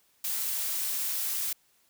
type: noise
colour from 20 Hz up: blue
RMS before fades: -31 dBFS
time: 0.24-1.53 s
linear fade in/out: 5 ms
effects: white hiss -67 dBFS RMS until 1.89 s